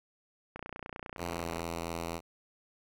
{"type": "click train", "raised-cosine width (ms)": 0.5, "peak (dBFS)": -25, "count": 32, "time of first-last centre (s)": [0.56, 1.597], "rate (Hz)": 29.9}
{"type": "tone with pitch glide", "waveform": "5% pulse", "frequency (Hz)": [85.8, 83.84], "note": ["F2", "E2"], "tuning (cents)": [-30, 30], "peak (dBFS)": -24, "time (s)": [1.17, 2.21], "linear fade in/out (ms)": 50, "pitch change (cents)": -40, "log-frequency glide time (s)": [1.28, 1.5]}
{"effects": []}